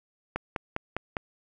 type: click train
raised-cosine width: 0.5 ms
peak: -14 dBFS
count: 5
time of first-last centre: 0.36-1.168 s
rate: 4.95 Hz
effects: none